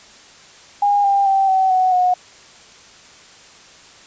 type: tone with pitch steps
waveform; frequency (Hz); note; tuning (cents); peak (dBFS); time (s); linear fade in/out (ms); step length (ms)
sine; 814 / 795.9 / 778.1 / 760.8 / 743.9 / 727.3; G#5 / G5 / G5 / F#5 / F#5 / F#5; -35 / +26 / -13 / +48 / +9 / -30; -12; 0.82-2.14; 5; 220
effects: white hiss -44 dBFS RMS until 4.06 s + resampled to 16000 Hz